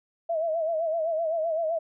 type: tone with vibrato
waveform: sine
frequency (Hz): 650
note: E5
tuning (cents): -24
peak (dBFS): -24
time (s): 0.29-1.79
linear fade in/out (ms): 10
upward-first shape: sine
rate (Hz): 7.8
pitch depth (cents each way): 79
effects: none